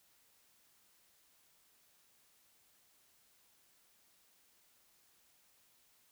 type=silence; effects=white hiss -70 dBFS RMS until 6.11 s